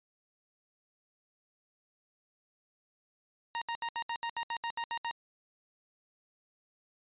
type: tone bursts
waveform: sawtooth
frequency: 932.3 Hz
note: A#5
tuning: in tune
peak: -29 dBFS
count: 12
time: 3.55-5.111 s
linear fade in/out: 0 ms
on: 65 ms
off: 71 ms
effects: resampled to 8000 Hz